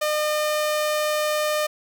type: tone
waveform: sawtooth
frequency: 606 Hz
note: D#5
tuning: 46 cents flat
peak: -17 dBFS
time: 0.01-1.67 s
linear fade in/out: 10 ms
effects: none